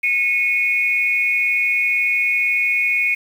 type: tone pair together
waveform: sine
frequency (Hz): 2186 / 2472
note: C#7 / D#7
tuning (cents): -25 / -12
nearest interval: major second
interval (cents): 213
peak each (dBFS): -18 / -18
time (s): 0.03-3.15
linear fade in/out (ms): 10
effects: 7-bit

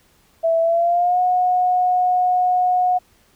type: tone with pitch glide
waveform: sine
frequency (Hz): 659.3 to 727.3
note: E5 to F#5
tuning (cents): 0 to -30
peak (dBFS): -14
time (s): 0.43-2.99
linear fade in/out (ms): 20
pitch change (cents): +170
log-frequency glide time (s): 0.61-1.2
effects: pink hiss -57 dBFS RMS until 3.35 s

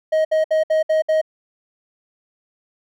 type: tone bursts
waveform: triangle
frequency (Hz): 629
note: D#5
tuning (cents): +19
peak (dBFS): -12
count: 6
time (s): 0.12-1.215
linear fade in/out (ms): 10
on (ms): 130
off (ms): 63
effects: none

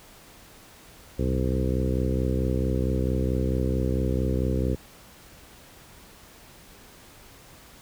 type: harmonic tone with a mistuned harmonic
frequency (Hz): 64.5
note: C2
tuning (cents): -24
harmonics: 1 / 2 / 3 / 4 / 5 / 6 / 7 / 8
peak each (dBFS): -26 / -29 / -31 / -32 / -33 / -34 / -34 / -35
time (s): 1.18-4.76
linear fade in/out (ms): 20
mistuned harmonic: 1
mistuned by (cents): +97
effects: pink hiss -50 dBFS RMS until 7.81 s

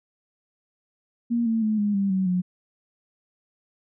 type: tone with pitch steps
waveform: sine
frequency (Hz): 235.5 / 225.4 / 215.7 / 206.4 / 197.57 / 189.09 / 180.97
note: A#3 / A3 / A3 / G#3 / G3 / F#3 / F#3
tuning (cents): +18 / +42 / -34 / -10 / +14 / +38 / -38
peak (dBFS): -20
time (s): 1.3-2.42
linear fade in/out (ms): 20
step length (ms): 160
effects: none

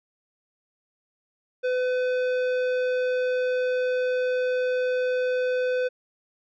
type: tone with tanh clipping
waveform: sine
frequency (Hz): 504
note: B4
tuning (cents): +35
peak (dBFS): -24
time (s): 1.63-5.89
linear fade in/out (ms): 20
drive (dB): 13
effects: none

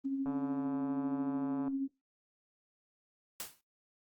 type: tone with tremolo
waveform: sine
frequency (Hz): 271.7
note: C#4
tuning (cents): -35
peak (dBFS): -30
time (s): 0.04-1.88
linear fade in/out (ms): 20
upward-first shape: sine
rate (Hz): 13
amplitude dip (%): 40
type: click train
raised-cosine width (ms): 1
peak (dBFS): -31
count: 204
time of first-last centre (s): 0.26-1.68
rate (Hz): 143
type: noise with exponential decay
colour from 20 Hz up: white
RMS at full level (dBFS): -37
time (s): 3.4-3.61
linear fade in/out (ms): 1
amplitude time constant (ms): 44
effects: noise-tail reverb RT60 0.2 s tail -18 dB re dry + Opus 24 kbps

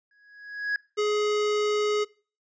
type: tone with exponential growth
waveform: triangle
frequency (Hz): 1665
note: G#6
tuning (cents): +4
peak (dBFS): -20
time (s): 0.11-0.76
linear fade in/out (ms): 2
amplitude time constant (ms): 140
type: tone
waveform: square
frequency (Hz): 419.6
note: G#4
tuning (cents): +18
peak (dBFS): -23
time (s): 0.97-2.05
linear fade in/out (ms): 20
effects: noise-tail reverb RT60 0.4 s tail -23 dB re dry + resampled to 16000 Hz

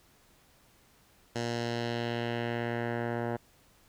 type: tone with low-pass filter sweep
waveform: 10% pulse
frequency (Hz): 118.1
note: A#2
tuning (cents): +23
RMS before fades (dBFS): -33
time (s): 1.35-3.37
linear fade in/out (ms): 10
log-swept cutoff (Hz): 6400 to 1200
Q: 1.5
effects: pink hiss -63 dBFS RMS until 3.88 s

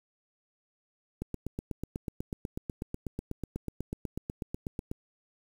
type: click train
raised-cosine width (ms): 3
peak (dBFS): -21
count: 31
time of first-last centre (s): 1.22-4.915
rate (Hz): 8.12
effects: 8-bit

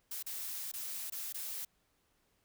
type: noise with dropouts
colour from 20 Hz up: blue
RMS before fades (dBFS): -41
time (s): 0.11-1.65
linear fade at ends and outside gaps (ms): 5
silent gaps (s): 0.227-0.263 / 0.717-0.736 / 1.1-1.121 / 1.326-1.343
effects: pink hiss -75 dBFS RMS until 2.44 s

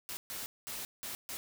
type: noise bursts at uneven times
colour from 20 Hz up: white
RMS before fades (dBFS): -41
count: 5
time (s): 0.09-0.17 / 0.3-0.46 / 0.67-0.85 / 1.03-1.15 / 1.29-1.37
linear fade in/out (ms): 0
effects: none

